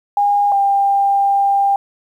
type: tone pair in turn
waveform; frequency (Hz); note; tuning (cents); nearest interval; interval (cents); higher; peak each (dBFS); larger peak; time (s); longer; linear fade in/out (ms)
sine; 814 / 795.9; G#5 / G5; -35 / +26; unison; 39; first; -11; neither; 0.17-0.52 / 0.52-1.76; second; 2
effects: 8-bit